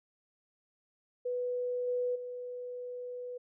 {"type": "tone with level steps", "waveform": "sine", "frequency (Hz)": 493.9, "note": "B4", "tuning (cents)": 0, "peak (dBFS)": [-31, -29, -38], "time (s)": [1.25, 3.38], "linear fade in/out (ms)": 10, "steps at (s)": [1.87, 2.15], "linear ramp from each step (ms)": 10, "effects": []}